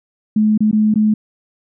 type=tone with dropouts; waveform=sine; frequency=214.2 Hz; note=A3; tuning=46 cents flat; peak=-10 dBFS; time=0.36-1.14 s; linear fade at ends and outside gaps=5 ms; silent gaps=0.577-0.605 / 0.713-0.728 / 0.941-0.957 s; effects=none